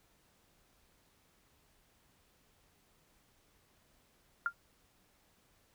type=tone with exponential decay; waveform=sine; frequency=1396.9 Hz; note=F6; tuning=in tune; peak=-25 dBFS; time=4.46-4.53 s; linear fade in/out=1 ms; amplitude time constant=15 ms; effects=pink hiss -70 dBFS RMS until 5.74 s